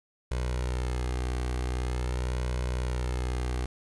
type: tone with flanger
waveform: sawtooth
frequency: 62 Hz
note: B1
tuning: 7 cents sharp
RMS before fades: -30 dBFS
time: 0.31-3.66 s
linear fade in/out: 5 ms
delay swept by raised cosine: 2 to 2.58 ms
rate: 0.44 Hz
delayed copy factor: +0.6
effects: resampled to 24000 Hz + 9-bit